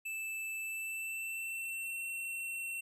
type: tone with pitch glide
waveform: square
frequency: 2637 to 2713 Hz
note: E7 to E7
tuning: 0 to +49 cents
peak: -38 dBFS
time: 0.05-2.81 s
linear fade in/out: 10 ms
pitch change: +49 cents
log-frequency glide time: 0.6-2.02 s
effects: none